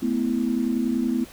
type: chord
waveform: sine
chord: A suspended second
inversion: none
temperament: equal with one note detuned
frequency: 220 / 250.7 / 329.6 Hz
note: A3 / B3 / E4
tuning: 0 / +26 / 0 cents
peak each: -26 / -23 / -28 dBFS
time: 0.02-1.25 s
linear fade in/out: 10 ms
effects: pink hiss -45 dBFS RMS until 1.32 s